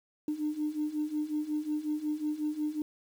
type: beating tone pair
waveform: sine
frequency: 298.9 / 304.4 Hz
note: D4 / D#4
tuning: +31 / -38 cents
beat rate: 5.5 Hz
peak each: -34 / -31 dBFS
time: 0.28-2.82 s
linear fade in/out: 2 ms
effects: tanh soft clip ceiling -23 dBFS + 9-bit